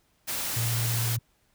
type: noise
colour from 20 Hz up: white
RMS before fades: -31 dBFS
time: 0.27-1.17 s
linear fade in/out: 20 ms
type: tone with vibrato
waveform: sine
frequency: 116 Hz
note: A#2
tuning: 8 cents flat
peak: -26 dBFS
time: 0.56-1.19 s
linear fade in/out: 10 ms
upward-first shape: square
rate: 15 Hz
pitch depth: 16 cents each way
effects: pink hiss -68 dBFS RMS until 1.54 s

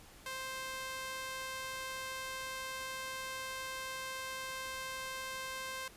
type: tone with high-pass filter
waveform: sawtooth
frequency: 524 Hz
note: C5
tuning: 2 cents sharp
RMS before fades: -42 dBFS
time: 0.26-5.88 s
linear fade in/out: 2 ms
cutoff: 1100 Hz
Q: 0.84
effects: pink hiss -57 dBFS RMS until 5.96 s + resampled to 32000 Hz

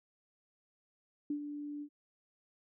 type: tone with ADSR envelope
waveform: sine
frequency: 292.5 Hz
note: D4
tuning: 7 cents flat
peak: -31 dBFS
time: 1.3-1.89 s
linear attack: 4 ms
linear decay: 87 ms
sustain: -8 dB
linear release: 72 ms
effects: none

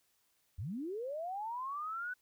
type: linear sweep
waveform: sine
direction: up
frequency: 72.6 to 1510 Hz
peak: -37 dBFS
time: 0.58-2.14 s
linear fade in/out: 10 ms
effects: white hiss -75 dBFS RMS until 2.21 s

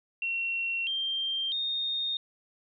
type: tone with pitch steps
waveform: sine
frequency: 2728 / 3170 / 3684 Hz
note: F7 / G7 / A#7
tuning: -41 / +19 / -21 cents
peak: -28 dBFS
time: 0.22-2.17 s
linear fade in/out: 2 ms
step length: 650 ms
effects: none

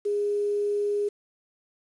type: tone with quantisation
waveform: sine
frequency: 410.8 Hz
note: G#4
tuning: 19 cents flat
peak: -23 dBFS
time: 0.05-1.09 s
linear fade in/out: 10 ms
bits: 8
effects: resampled to 24000 Hz

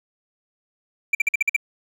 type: tone bursts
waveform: triangle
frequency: 2349 Hz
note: D7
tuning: in tune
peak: -13 dBFS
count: 7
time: 1.13-1.564 s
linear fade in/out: 5 ms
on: 20 ms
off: 49 ms
effects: none

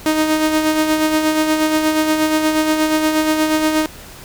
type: tone with tremolo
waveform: sawtooth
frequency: 311.1 Hz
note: D#4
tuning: in tune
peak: -8 dBFS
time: 0.06-3.86 s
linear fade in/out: 0 ms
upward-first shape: sine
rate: 8.4 Hz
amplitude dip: 45%
effects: pink hiss -37 dBFS RMS until 4.24 s

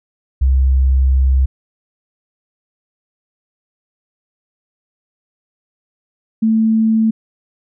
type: tone pair in turn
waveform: sine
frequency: 65.9 / 221.7 Hz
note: C2 / A3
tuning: +13 / +13 cents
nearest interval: octave + major sixth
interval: 2100 cents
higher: second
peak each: -9 / -10 dBFS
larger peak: first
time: 0.41-1.46 / 6.42-7.11 s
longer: first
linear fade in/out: 10 ms
effects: none

